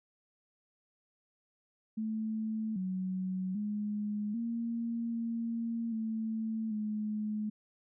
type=tone with pitch steps; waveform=sine; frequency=219 / 186.5 / 208.8 / 232.1 / 230.6 / 221.7 / 212.7 Hz; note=A3 / F#3 / G#3 / A#3 / A#3 / A3 / G#3; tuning=-8 / +14 / +10 / -7 / -19 / +13 / +42 cents; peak=-32 dBFS; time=1.97-7.5 s; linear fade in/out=10 ms; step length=790 ms; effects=none